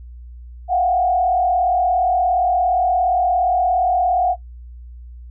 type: tone with frequency modulation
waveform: sine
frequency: 725 Hz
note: F#5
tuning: 35 cents flat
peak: -14 dBFS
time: 0.68-4.36 s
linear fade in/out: 50 ms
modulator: 37.2 Hz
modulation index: 0.94
effects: noise-tail reverb RT60 0.1 s tail -17 dB re dry + added 60 Hz sine -34 dBFS peak until 5.3 s